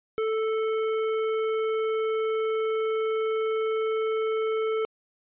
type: tone with tanh clipping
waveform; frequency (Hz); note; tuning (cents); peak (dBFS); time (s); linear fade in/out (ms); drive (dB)
sine; 440.1; A4; 0; -26; 0.18-4.85; 0; 15
effects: resampled to 8000 Hz